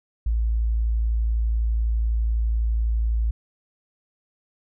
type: tone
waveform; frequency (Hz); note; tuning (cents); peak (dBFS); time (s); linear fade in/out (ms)
sine; 56; A1; +31; -19; 0.26-3.31; 5
effects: none